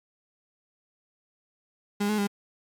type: tone with pitch steps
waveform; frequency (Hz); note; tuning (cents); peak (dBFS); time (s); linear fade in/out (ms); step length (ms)
35% pulse; 204.2 / 212.1 / 202; G#3 / G#3 / G#3; -29 / +37 / -48; -22; 2-2.273; 10; 91
effects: MP3 96 kbps